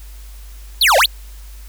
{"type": "exponential two-way sweep", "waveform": "square", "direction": "down then up", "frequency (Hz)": [4699, 503, 4699], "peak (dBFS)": -10, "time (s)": [0.81, 1.06], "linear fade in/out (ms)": 5, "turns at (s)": 0.97, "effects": ["added 50 Hz sine -33 dBFS peak until 1.68 s", "white hiss -46 dBFS RMS until 1.68 s"]}